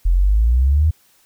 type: exponential sweep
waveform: sine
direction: up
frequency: 41.2 to 81.7 Hz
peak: -11 dBFS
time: 0.05-0.91 s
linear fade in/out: 10 ms
effects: white hiss -56 dBFS RMS until 1.25 s